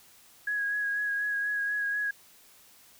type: tone with vibrato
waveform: sine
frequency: 1659 Hz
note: G#6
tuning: 2 cents flat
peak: -27 dBFS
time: 0.47-2.11 s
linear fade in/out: 5 ms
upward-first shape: sine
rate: 4.1 Hz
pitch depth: 22 cents each way
effects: white hiss -57 dBFS RMS until 2.99 s